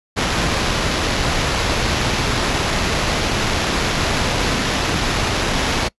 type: noise with sample-and-hold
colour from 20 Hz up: pink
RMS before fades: -19 dBFS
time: 0.16-5.89 s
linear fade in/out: 20 ms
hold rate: 8820 Hz
effects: noise-tail reverb RT60 0.1 s tail -24 dB re dry + resampled to 24000 Hz